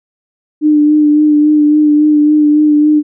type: tone with vibrato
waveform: sine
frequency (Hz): 300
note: D4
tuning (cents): +37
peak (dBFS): -5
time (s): 0.61-3.03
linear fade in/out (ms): 50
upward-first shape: sine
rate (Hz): 3.6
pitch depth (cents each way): 22
effects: none